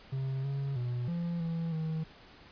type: tone with pitch steps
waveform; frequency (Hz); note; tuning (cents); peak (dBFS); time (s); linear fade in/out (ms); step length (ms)
triangle; 133.6 / 138.3 / 122.2 / 171.1 / 165.8 / 159.1; C3 / C#3 / B2 / F3 / E3 / D#3; +36 / -4 / -18 / -35 / +10 / +39; -29; 0.12-2.04; 10; 320
effects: pink hiss -55 dBFS RMS until 2.51 s + resampled to 11025 Hz